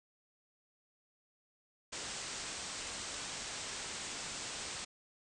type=low-pass noise; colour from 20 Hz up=white; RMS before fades=-43 dBFS; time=1.92-4.85 s; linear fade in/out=10 ms; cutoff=8600 Hz; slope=96 dB/octave; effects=none